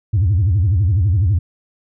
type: tone with vibrato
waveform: sine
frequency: 94.6 Hz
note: F#2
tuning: 39 cents sharp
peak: -10 dBFS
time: 0.13-1.39 s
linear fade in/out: 10 ms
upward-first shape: sine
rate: 12 Hz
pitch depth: 260 cents each way
effects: tanh soft clip ceiling -9 dBFS